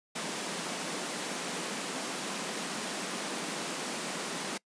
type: high-pass noise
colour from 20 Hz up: pink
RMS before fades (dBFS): -36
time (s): 0.15-4.58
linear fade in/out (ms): 10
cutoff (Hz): 170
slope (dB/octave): 48
effects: noise-tail reverb RT60 0.1 s tail -24 dB re dry + resampled to 22050 Hz